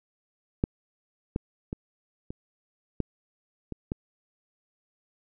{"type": "clicks", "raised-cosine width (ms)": 3, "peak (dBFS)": [-10, -14, -19, -23, -13, -21, -16], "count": 7, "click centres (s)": [0.639, 1.361, 1.729, 2.305, 3.003, 3.723, 3.919], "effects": []}